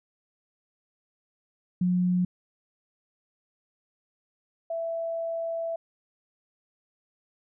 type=tone pair in turn; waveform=sine; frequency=180.1 / 663.3 Hz; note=F#3 / E5; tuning=-46 / +11 cents; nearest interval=octave + major seventh; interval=2257 cents; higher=second; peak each=-21 / -28 dBFS; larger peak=first; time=1.81-2.25 / 4.7-5.76 s; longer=second; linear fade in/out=5 ms; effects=none